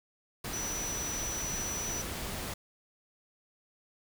sine tone in noise, 5920 Hz, F#8, in tune, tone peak -35 dBFS, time 0.53-2.02 s, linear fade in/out 5 ms, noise pink, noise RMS -38 dBFS, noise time 0.44-2.54 s, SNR 0 dB, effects none

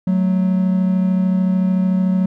triangle tone pair together, 185 / 218.5 Hz, F#3 / A3, 0 / -12 cents, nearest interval minor third, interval 288 cents, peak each -12 / -21 dBFS, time 0.07-2.26 s, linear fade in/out 5 ms, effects none

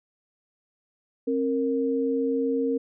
sine tone pair together, 268.2 / 463.9 Hz, C4 / A#4, +43 / -8 cents, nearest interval major sixth, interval 949 cents, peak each -25 dBFS, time 1.27-2.78 s, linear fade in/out 10 ms, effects none

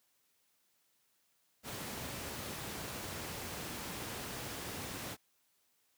pink noise, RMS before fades -42 dBFS, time 1.63-5.17 s, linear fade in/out 50 ms, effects white hiss -75 dBFS RMS until 5.97 s + high-pass 80 Hz 12 dB/octave

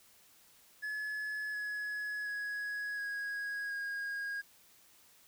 triangle tone with pitch steps, 1707 / 1688.4 / 1669.9 / 1651.7 / 1633.7 Hz, G#6 / G#6 / G#6 / G#6 / G#6, +47 / +28 / +9 / -10 / -29 cents, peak -34 dBFS, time 0.82-4.42 s, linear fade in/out 20 ms, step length 720 ms, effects white hiss -63 dBFS RMS until 5.27 s

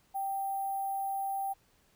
sine tone with sample-and-hold, 784 Hz, G5, in tune, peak -31 dBFS, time 0.14-1.54 s, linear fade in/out 20 ms, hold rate 11025 Hz, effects pink hiss -68 dBFS RMS until 1.95 s

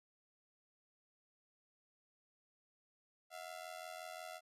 sawtooth ring-modulated tone, 682 Hz, F5, 41 cents flat, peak -40 dBFS, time 3.3-4.41 s, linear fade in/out 50 ms, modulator 42.8 Hz, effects resampled to 32000 Hz

